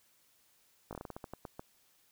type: slowing click train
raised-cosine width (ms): 1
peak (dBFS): -28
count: 12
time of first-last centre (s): 0.91-1.595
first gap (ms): 18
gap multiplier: 1.23
effects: white hiss -69 dBFS RMS until 2.11 s